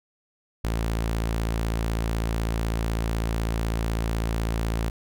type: tone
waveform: sawtooth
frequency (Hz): 56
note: A1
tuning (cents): +31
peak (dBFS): -20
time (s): 0.64-4.9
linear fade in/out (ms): 5
effects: none